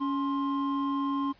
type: tone pair together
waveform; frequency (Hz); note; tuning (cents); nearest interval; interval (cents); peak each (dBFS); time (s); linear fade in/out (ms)
triangle; 279.5 / 1055.3; C#4 / C6; +14 / +14; octave + major seventh; 2300; -26 / -30; 0-1.33; 20
effects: pink hiss -60 dBFS RMS until 1.39 s + resampled to 11025 Hz